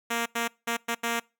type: tone bursts at uneven times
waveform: 5% pulse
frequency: 233.1 Hz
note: A#3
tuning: in tune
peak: -15 dBFS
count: 5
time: 0.1-0.26 / 0.35-0.48 / 0.67-0.77 / 0.88-0.95 / 1.03-1.2 s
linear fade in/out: 10 ms
effects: noise-tail reverb RT60 0.3 s tail -26 dB re dry